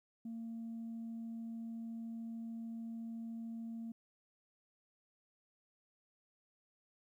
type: tone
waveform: sine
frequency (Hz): 228.4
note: A#3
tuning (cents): -35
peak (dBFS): -40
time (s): 0.25-3.92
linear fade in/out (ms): 5
effects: tanh soft clip ceiling -39 dBFS + 13-bit